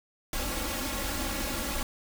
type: noise with comb filter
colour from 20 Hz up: pink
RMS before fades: -32 dBFS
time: 0.33-1.83 s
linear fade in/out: 2 ms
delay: 3.6 ms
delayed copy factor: +0.95
effects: none